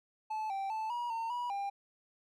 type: tone with pitch steps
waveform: triangle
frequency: 868 / 781 / 877 / 960 / 910 / 971 / 798 Hz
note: A5 / G5 / A5 / B5 / A#5 / B5 / G5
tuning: -24 / -7 / -6 / -49 / -42 / -30 / +31 cents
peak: -32 dBFS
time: 0.3-1.7 s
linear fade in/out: 10 ms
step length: 200 ms
effects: none